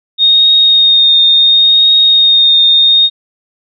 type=tone with vibrato; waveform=sine; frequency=3700 Hz; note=A#7; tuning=14 cents flat; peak=-4 dBFS; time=0.18-3.1 s; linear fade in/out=50 ms; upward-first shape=triangle; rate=0.71 Hz; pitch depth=19 cents each way; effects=none